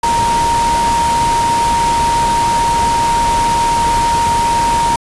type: tone in noise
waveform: sine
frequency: 933 Hz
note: A#5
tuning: 1 cent sharp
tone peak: -11 dBFS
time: 0.03-4.96 s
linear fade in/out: 5 ms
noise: pink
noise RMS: -20 dBFS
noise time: 0.03-4.96 s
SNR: +6 dB
effects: resampled to 24000 Hz